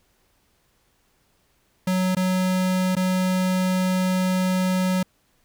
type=tone with dropouts; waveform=square; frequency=185 Hz; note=F#3; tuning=in tune; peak=-20 dBFS; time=1.87-5.03 s; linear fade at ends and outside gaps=5 ms; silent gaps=2.15-2.167 / 2.953-2.966 s; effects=pink hiss -65 dBFS RMS until 5.44 s

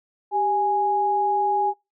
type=tone pair together; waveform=sine; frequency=391.7 / 829 Hz; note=G4 / G#5; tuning=-1 / -3 cents; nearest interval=octave + minor second; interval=1298 cents; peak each=-27 / -19 dBFS; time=0.31-1.74 s; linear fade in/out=50 ms; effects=noise-tail reverb RT60 0.2 s tail -21 dB re dry

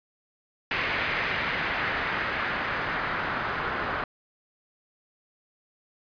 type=noise with low-pass filter sweep; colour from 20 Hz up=white; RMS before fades=-29 dBFS; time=0.71-4.04 s; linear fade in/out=2 ms; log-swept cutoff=2200 to 1400 Hz; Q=1.9; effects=resampled to 11025 Hz

